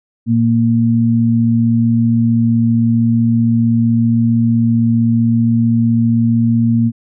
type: tone pair together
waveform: sine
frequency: 115.97 / 231.5 Hz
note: A#2 / A#3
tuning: -9 / -12 cents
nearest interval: octave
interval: 1197 cents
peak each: -14 / -11 dBFS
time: 0.26-6.92 s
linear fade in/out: 50 ms
effects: none